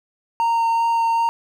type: tone with vibrato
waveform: triangle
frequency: 921 Hz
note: A#5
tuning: 21 cents flat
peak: -14 dBFS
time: 0.4-1.29 s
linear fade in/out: 0 ms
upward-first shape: sine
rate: 2.6 Hz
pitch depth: 9 cents each way
effects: none